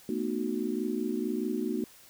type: chord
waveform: sine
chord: B dominant seventh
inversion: third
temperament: just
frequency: 222.2 / 246.9 / 308.7 / 370.4 Hz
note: A3 / B3 / D#4 / F#4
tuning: +17 / 0 / -14 / +2 cents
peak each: -34 dBFS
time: 0.09-1.84 s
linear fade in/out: 2 ms
effects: white hiss -55 dBFS RMS until 2.09 s